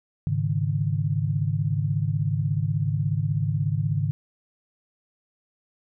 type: chord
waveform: sine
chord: Ab suspended fourth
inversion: none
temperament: equal with one note detuned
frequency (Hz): 103.83 / 138.59 / 155.03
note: Ab2 / Db3 / Eb3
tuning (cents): 0 / 0 / -6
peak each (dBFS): -26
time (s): 0.27-4.11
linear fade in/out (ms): 0
effects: none